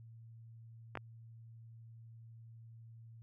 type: clicks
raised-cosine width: 0.5 ms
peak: -25 dBFS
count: 2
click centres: 0.954 / 0.973 s
effects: added 114 Hz sine -52 dBFS peak until 3.22 s